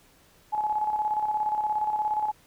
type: tone with tremolo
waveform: sine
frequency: 850 Hz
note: G#5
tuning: 40 cents sharp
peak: -22 dBFS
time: 0.52-2.32 s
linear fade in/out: 20 ms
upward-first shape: square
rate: 17 Hz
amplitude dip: 50%
effects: pink hiss -59 dBFS RMS until 2.46 s